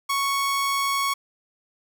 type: tone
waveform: sawtooth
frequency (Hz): 1108.7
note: C#6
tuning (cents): 0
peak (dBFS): -18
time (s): 0.09-1.14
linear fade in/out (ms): 10
effects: none